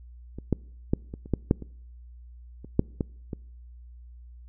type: clicks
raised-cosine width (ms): 3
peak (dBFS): -24 / -9 / -9 / -23 / -29 / -10 / -6 / -25 / -28 / -6 / -13 / -19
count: 12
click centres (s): 0.386 / 0.527 / 0.935 / 1.139 / 1.259 / 1.337 / 1.511 / 1.623 / 2.646 / 2.794 / 3.008 / 3.332
effects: noise-tail reverb RT60 0.7 s tail -26 dB re dry + added 60 Hz sine -44 dBFS peak until 4.48 s